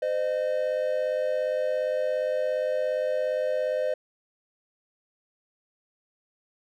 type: tone pair together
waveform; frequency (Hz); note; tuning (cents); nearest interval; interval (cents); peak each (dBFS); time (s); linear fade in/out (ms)
triangle; 514 / 611.3; C5 / D#5; -31 / -31; minor third; 300; -25; 0.02-3.94; 5
effects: none